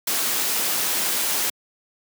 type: noise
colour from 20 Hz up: white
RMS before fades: -23 dBFS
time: 0.07-1.5 s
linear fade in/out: 5 ms
effects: high-pass 200 Hz 12 dB/octave